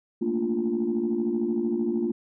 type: chord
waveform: sine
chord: Bb major seventh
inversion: third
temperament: equal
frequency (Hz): 220 / 233.1 / 293.7 / 349.2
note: A3 / Bb3 / D4 / F4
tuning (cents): 0 / 0 / 0 / 0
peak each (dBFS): -30 / -27 / -32 / -26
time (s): 0.21-2.12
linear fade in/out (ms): 10
effects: tanh soft clip ceiling -16 dBFS